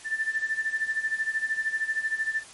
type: tone with tremolo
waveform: sine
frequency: 1771 Hz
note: A6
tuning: 11 cents sharp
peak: -22 dBFS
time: 0.04-2.44 s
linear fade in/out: 50 ms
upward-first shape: sine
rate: 13 Hz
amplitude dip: 80%
effects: white hiss -47 dBFS RMS until 2.53 s + MP3 48 kbps